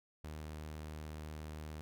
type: tone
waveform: sawtooth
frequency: 76.9 Hz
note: D#2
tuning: 20 cents flat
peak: -40 dBFS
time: 0.24-1.81 s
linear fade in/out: 0 ms
effects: none